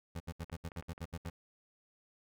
25% pulse tone bursts, 84.2 Hz, E2, 37 cents sharp, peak -35 dBFS, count 10, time 0.15-1.3 s, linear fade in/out 10 ms, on 52 ms, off 70 ms
clicks, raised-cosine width 0.5 ms, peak -35 dBFS, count 9, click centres 0.425 / 0.498 / 0.718 / 0.763 / 0.825 / 0.979 / 1.044 / 1.255 / 1.292 s
effects none

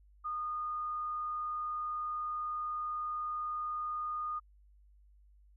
sine tone, 1226 Hz, D#6, 26 cents flat, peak -34 dBFS, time 0.24-4.4 s, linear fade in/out 20 ms, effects added 50 Hz sine -59 dBFS peak until 5.56 s

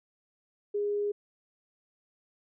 sine tone, 411.2 Hz, G#4, 17 cents flat, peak -27 dBFS, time 0.74-1.12 s, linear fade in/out 10 ms, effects none

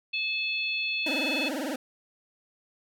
harmonic tone, 864 Hz, A5, 32 cents flat, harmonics 3 / 4 / 5, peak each -28 / -35 / -36 dBFS, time 0.13-1.49 s, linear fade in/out 10 ms
25% pulse tone with vibrato, 283.8 Hz, C#4, 41 cents sharp, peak -26 dBFS, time 1.06-1.76 s, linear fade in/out 5 ms, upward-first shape triangle, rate 20 Hz, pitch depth 270 cents each way
effects none

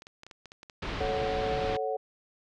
clicks, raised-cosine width 0.2 ms, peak -29 dBFS, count 9, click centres 0.021 / 0.069 / 0.234 / 0.266 / 0.312 / 0.457 / 0.519 / 0.631 / 0.698 s
pink low-pass noise, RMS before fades -35 dBFS, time 0.82-1.77 s, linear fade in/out 5 ms, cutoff 4100 Hz, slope 24 dB/octave
sine chord, F# minor, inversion first, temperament equal, 440 / 554.4 / 740 Hz, A4 / C#5 / F#5, 0 / 0 / 0 cents, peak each -32 / -33 / -33 dBFS, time 1-1.97 s, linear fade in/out 10 ms
effects none

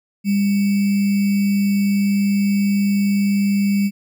sine tone with sample-and-hold, 200.4 Hz, G3, 38 cents sharp, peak -14 dBFS, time 0.24-3.91 s, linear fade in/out 50 ms, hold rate 2450 Hz, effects none

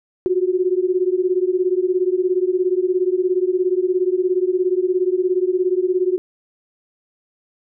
sine beating tone pair, 359.5 / 376.5 Hz, F#4 / F#4, -50 / +30 cents, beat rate 17 Hz, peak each -18 / -19 dBFS, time 0.26-6.18 s, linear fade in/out 0 ms, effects none

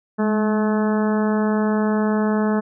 harmonic tone with a mistuned harmonic, 215 Hz, A3, 40 cents flat, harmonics 1 / 2 / 3 / 4 / 5 / 6 / 7 / 8, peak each -18 / -24 / -28 / -30 / -32 / -34 / -35 / -36 dBFS, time 0.18-2.61 s, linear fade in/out 20 ms, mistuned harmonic 1, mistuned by -30 cents, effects none

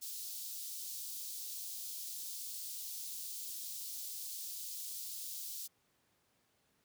white high-pass noise, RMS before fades -44 dBFS, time 0.01-5.68 s, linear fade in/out 20 ms, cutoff 3900 Hz, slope 24 dB/octave, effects pink hiss -75 dBFS RMS until 6.84 s + high-pass 100 Hz 12 dB/octave

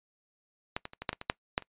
clicks, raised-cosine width 0.3 ms, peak -15 / -22 / -30 / -21 / -12 / -19 / -23 / -9 / -10 / -30 dBFS, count 10, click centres 0.765 / 0.854 / 0.934 / 1.02 / 1.092 / 1.13 / 1.214 / 1.299 / 1.579 / 1.623 s, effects noise-tail reverb RT60 0.1 s tail -22 dB re dry + resampled to 8000 Hz

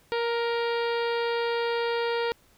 harmonic tone with a mistuned harmonic, 469.1 Hz, A#4, 11 cents sharp, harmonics 1 / 2 / 3 / 4 / 5 / 6 / 7 / 8 / 9 / 10, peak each -26 / -32 / -36 / -38 / -40 / -42 / -43 / -44 / -45 / -46 dBFS, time 0.12-2.32 s, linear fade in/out 0 ms, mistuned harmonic 2, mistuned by -16 cents, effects pink hiss -61 dBFS RMS until 2.57 s

